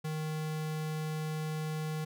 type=tone; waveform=square; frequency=155.56 Hz; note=D#3; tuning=in tune; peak=-34 dBFS; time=0.04-2.05 s; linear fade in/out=10 ms; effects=none